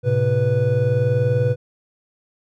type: tone cluster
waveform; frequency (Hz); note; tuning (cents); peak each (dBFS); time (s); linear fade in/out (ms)
triangle; 110.9 / 131.1 / 493.5; A2 / C3 / B4; +14 / +4 / -1; -18; 0.03-1.56; 50
effects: none